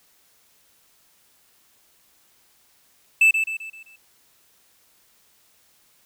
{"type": "tone with echo", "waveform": "triangle", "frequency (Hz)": 2637, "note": "E7", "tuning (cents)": 0, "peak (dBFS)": -10, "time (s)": [3.21, 3.31], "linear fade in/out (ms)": 5, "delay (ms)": 130, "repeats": 5, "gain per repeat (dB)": -7, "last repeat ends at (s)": 3.96, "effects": ["white hiss -60 dBFS RMS until 6.05 s"]}